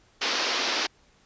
white band-pass noise, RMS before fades -27 dBFS, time 0.21-0.87 s, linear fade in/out 10 ms, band 230 to 5600 Hz, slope 48 dB/octave, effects pink hiss -61 dBFS RMS until 1.25 s + resampled to 16000 Hz

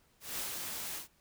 white noise with ADSR envelope, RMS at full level -37 dBFS, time 0.2-1.08 s, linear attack 180 ms, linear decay 120 ms, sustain -3 dB, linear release 120 ms, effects pink hiss -69 dBFS RMS until 1.2 s

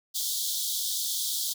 pink high-pass noise, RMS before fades -30 dBFS, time 0.14-1.54 s, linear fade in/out 20 ms, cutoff 3300 Hz, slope 96 dB/octave, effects none

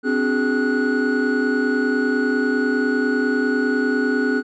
triangle tone cluster, 258 / 288 / 375.9 / 420.4 / 1468 Hz, C4 / D4 / F#4 / G#4 / F#6, -24 / -34 / +27 / +21 / -14 cents, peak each -18 / -23 / -27 / -21 / -22 dBFS, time 0.03-4.43 s, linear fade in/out 50 ms, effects tanh soft clip ceiling -6 dBFS + resampled to 16000 Hz

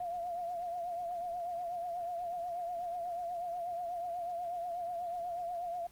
sine tone with vibrato, 698.5 Hz, F5, in tune, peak -35 dBFS, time 0-5.87 s, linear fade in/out 5 ms, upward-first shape triangle, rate 8.2 Hz, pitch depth 67 cents each way, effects pink hiss -61 dBFS RMS until 5.91 s + Opus 32 kbps

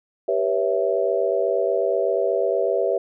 sine chord, C# half-diminished seventh, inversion second, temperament equal with one note detuned, 392 / 486.2 / 554.4 / 659.3 Hz, G4 / B4 / C#5 / E5, 0 / -27 / 0 / 0 cents, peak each -24 dBFS, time 0.28-2.98 s, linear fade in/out 5 ms, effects none

